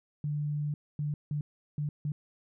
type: tone bursts at uneven times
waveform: sine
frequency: 147.8 Hz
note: D3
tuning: 11 cents sharp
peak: -29 dBFS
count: 5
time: 0.24-0.74 / 0.99-1.14 / 1.31-1.41 / 1.78-1.89 / 2.05-2.12 s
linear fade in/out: 2 ms
effects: none